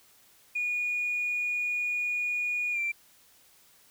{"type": "tone with pitch glide", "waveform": "sine", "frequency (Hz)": [2448, 2355], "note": ["D#7", "D7"], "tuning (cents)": [-29, 4], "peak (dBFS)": -26, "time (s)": [0.55, 2.92], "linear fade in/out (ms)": 10, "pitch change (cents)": -67, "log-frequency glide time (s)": [2.72, 2.79], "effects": ["tanh soft clip ceiling -23 dBFS", "white hiss -60 dBFS RMS until 3.9 s"]}